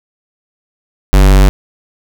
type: tone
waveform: square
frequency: 48.17 Hz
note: G1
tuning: 30 cents flat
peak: -4 dBFS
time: 1.13-1.49 s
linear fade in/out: 0 ms
effects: none